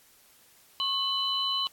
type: tone cluster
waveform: sine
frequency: 1089 / 2998 / 4019 Hz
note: C#6 / F#7 / B7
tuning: -31 / +22 / +30 cents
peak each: -33 / -28 / -32 dBFS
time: 0.8-1.67 s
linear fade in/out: 0 ms
effects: white hiss -59 dBFS RMS until 1.72 s + AAC 64 kbps